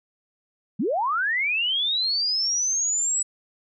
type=linear sweep; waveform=sine; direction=up; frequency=164.81 to 7902 Hz; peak=-21 dBFS; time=0.79-3.23 s; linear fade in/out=10 ms; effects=none